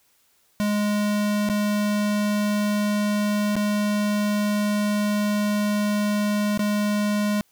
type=tone with dropouts; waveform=square; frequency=207.7 Hz; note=G#3; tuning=in tune; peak=-21 dBFS; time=0.6-7.41 s; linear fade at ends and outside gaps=0 ms; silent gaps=1.489-1.498 / 3.556-3.565 / 6.575-6.593 s; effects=white hiss -63 dBFS RMS until 7.51 s